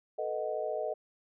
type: chord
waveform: sine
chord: B dominant seventh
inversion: third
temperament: equal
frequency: 440 / 493.9 / 622.3 / 740 Hz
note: A4 / B4 / D#5 / F#5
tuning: 0 / 0 / 0 / 0 cents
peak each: -37 / -39 / -34 / -40 dBFS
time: 0.18-0.94 s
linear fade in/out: 10 ms
effects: none